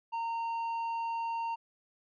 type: tone with tanh clipping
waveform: triangle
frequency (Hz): 920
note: A#5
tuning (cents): -23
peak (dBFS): -33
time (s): 0.12-1.56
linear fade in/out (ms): 20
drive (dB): 10
effects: none